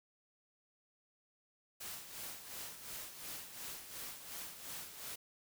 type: noise with tremolo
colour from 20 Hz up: white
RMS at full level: -45 dBFS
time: 1.8-5.16 s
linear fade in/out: 10 ms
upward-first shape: sine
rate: 2.8 Hz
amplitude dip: 60%
effects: none